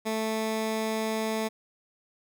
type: tone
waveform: 15% pulse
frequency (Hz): 220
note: A3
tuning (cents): 0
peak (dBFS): -21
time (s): 0.05-1.49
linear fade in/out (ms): 20
effects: none